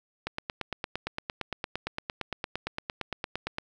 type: click train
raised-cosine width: 0.3 ms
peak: -15 dBFS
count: 30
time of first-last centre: 0.27-3.584 s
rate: 8.75 Hz
effects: none